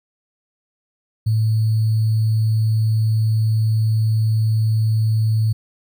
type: tone with sample-and-hold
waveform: sine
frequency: 110 Hz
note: A2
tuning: in tune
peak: -14 dBFS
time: 1.26-5.53 s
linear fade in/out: 10 ms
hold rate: 4410 Hz
effects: none